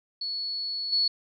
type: tone with level steps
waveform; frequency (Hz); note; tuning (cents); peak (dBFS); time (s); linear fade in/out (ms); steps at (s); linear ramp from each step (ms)
sine; 4400; C#8; -14; -29 / -21; 0.21-1.08; 5; 0.92; 10
effects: none